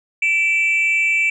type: tone pair together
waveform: sine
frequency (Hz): 2326 / 2669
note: D7 / E7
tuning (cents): -17 / +21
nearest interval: major second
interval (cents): 238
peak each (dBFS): -14 / -19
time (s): 0.22-1.3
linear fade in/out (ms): 5
effects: tanh soft clip ceiling -10 dBFS